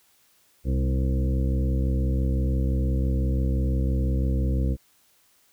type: harmonic tone with a mistuned harmonic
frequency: 65.9 Hz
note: C2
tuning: 13 cents sharp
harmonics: 1 / 2 / 3 / 4 / 5 / 7 / 8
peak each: -22 / -28 / -32 / -34 / -36 / -39 / -40 dBFS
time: 0.64-4.77 s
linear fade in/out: 50 ms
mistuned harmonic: 2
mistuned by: -33 cents
effects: white hiss -62 dBFS RMS until 5.52 s